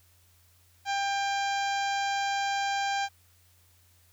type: harmonic tone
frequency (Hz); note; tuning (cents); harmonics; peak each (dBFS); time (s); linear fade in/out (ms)
795; G5; +24; 1 / 2 / 3 / 4 / 5 / 6 / 7 / 8 / 9; -28 / -34 / -38 / -40 / -42 / -44 / -45 / -46 / -47; 0.85-3.09; 50
effects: added 88 Hz sine -62 dBFS peak until 4.12 s + white hiss -64 dBFS RMS until 4.12 s